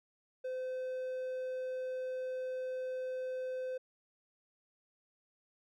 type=tone; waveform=triangle; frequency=513 Hz; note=C5; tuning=34 cents flat; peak=-34 dBFS; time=0.44-3.78 s; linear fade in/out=10 ms; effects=none